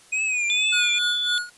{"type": "tone with vibrato", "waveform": "square", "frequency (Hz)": 2489, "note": "D#7", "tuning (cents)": 0, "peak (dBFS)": -22, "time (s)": [0.12, 0.99], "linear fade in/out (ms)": 10, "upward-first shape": "triangle", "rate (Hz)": 2.2, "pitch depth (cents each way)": 89}
{"type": "tone with pitch glide", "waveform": "sine", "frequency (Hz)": [3500, 3464], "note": ["A7", "A7"], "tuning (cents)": [-10, -28], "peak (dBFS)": -22, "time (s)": [0.5, 1.38], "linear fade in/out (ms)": 0, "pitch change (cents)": -18, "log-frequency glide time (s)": [0.78, 0.83]}
{"type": "tone with tremolo", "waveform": "square", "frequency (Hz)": 1446, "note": "F#6", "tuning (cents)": -40, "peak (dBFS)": -23, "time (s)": [0.72, 1.5], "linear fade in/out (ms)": 10, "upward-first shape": "sine", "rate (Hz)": 3.6, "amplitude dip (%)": 85}
{"effects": ["white hiss -52 dBFS RMS until 1.57 s", "resampled to 24000 Hz"]}